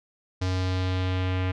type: tone with low-pass filter sweep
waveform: square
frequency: 92.5 Hz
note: F#2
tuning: in tune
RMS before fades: -26 dBFS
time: 0.41-1.52 s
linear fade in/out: 10 ms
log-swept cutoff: 5300 to 2600 Hz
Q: 1.9
effects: none